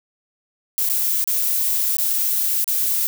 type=noise with dropouts; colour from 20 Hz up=violet; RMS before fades=-20 dBFS; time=0.78-3.07 s; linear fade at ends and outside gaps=0 ms; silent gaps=0.89-0.898 / 1.241-1.275 / 1.969-1.984 / 2.643-2.678 s; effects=none